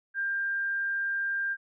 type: tone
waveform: sine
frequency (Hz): 1594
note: G6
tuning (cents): +28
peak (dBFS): -27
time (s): 0.14-1.57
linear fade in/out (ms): 50
effects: none